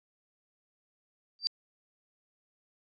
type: tone with exponential growth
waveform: sine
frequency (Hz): 4679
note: D8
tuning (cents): -7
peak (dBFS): -21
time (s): 1.39-1.47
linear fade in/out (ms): 0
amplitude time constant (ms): 16
effects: resampled to 16000 Hz